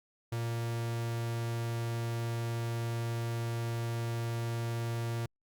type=tone; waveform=45% pulse; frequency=116.54 Hz; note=A#2; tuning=in tune; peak=-32 dBFS; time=0.32-5.26 s; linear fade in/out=5 ms; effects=Opus 48 kbps